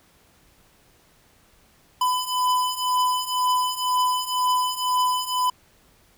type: beating tone pair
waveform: square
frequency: 1002 / 1004 Hz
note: B5 / B5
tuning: +25 / +28 cents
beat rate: 2 Hz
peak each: -26 / -23 dBFS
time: 2.01-5.5 s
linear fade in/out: 5 ms
effects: pink hiss -58 dBFS RMS until 6.17 s